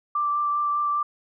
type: tone with vibrato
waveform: sine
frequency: 1174.7 Hz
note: D6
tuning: in tune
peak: -21 dBFS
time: 0.15-1.03 s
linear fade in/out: 5 ms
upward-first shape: triangle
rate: 5 Hz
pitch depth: 13 cents each way
effects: none